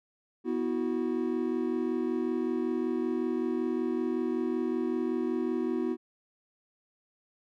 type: chord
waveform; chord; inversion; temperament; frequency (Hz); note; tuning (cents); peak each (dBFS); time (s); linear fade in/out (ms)
triangle; B suspended fourth; none; equal with one note detuned; 246.9 / 324.7 / 370; B3 / E4 / F#4; 0 / -26 / 0; -30; 0.44-5.97; 50
effects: none